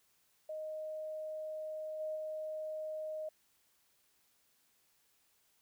sine tone with level steps, 622 Hz, D#5, 1 cent flat, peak -39 / -36 / -38 dBFS, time 0.49-3.29 s, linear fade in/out 5 ms, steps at 1.99 / 2.15 s, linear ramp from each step 20 ms, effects white hiss -73 dBFS RMS until 5.61 s

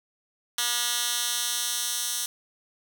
10% pulse tone with high-pass filter sweep, 240 Hz, B3, 49 cents flat, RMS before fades -28 dBFS, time 0.58-2.26 s, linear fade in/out 2 ms, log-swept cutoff 2900 to 5400 Hz, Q 0.77, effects none

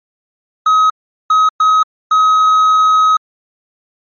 triangle tone bursts at uneven times, 1270 Hz, D#6, 35 cents sharp, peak -5 dBFS, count 4, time 0.66-0.9 / 1.3-1.49 / 1.6-1.83 / 2.11-3.17 s, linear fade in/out 5 ms, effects MP3 32 kbps

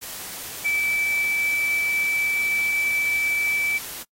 sine tone in noise, 2313 Hz, D7, 27 cents flat, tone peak -20 dBFS, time 0.64-3.79 s, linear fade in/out 20 ms, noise white, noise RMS -35 dBFS, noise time 0.01-4.04 s, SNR +12 dB, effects noise-tail reverb RT60 0.1 s tail -24 dB re dry + AAC 48 kbps

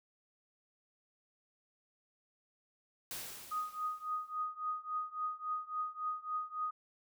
white noise with exponential decay, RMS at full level -41 dBFS, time 3.11-4.45 s, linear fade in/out 1 ms, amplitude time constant 290 ms
sine tone with tremolo, 1244.5 Hz, D#6, in tune, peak -32 dBFS, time 3.51-6.71 s, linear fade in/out 10 ms, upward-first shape triangle, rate 3.6 Hz, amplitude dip 95%
effects none

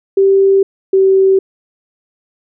sine tone pair in turn, 390 / 384.2 Hz, G4 / G4, -9 / -35 cents, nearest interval unison, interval 26 cents, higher first, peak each -6 dBFS, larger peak neither, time 0.17-0.63 / 0.93-1.39 s, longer neither, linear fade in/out 5 ms, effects none

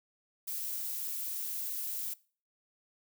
violet noise, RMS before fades -37 dBFS, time 0.47-2.14 s, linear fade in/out 10 ms, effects noise-tail reverb RT60 0.4 s tail -21 dB re dry

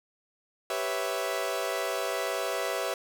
sawtooth chord, C# half-diminished seventh, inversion second, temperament equal, 392 / 493.9 / 554.4 / 659.3 Hz, G4 / B4 / C#5 / E5, 0 / 0 / 0 / 0 cents, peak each -32 / -31 / -31 / -29 dBFS, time 0.7-2.94 s, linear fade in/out 2 ms, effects none

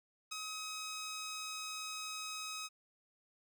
10% pulse tone with ADSR envelope, 1269 Hz, D#6, 34 cents sharp, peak -29 dBFS, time 0.31-2.69 s, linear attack 14 ms, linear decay 3 ms, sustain -4 dB, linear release 34 ms, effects none

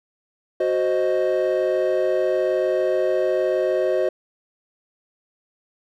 triangle chord, C diminished, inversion second, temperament equal, 370 / 523.3 / 622.3 Hz, Gb4 / C5 / Eb5, 0 / 0 / 0 cents, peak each -20 dBFS, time 0.6-4.09 s, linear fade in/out 5 ms, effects tanh soft clip ceiling -9 dBFS

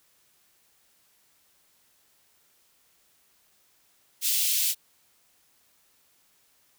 white high-pass noise, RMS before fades -25 dBFS, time 4.21-4.75 s, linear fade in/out 50 ms, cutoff 2700 Hz, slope 24 dB/octave, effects white hiss -65 dBFS RMS until 6.78 s

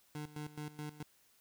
25% pulse tone with tremolo, 150 Hz, D3, 37 cents sharp, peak -37 dBFS, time 0.15-1.03 s, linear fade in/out 2 ms, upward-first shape square, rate 4.7 Hz, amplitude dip 80%, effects white hiss -69 dBFS RMS until 1.4 s

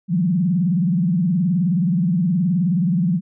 sine tone with vibrato, 176.3 Hz, F3, 17 cents sharp, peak -15 dBFS, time 0.08-3.21 s, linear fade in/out 50 ms, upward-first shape sine, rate 19 Hz, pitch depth 200 cents each way, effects none

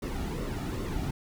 brown noise with flanger, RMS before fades -33 dBFS, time 0.02-1.11 s, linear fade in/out 5 ms, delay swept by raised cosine 1.2 to 1.95 ms, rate 2.5 Hz, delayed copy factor -0.6, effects none

